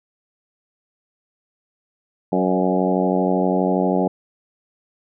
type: harmonic tone with a mistuned harmonic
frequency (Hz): 92.5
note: F#2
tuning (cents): 0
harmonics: 2 / 3 / 4 / 5 / 6 / 7 / 8 / 9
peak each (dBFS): -21 / -23 / -24 / -25 / -26 / -26 / -27 / -28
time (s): 2.32-4.08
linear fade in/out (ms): 5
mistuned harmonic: 6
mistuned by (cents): +19
effects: none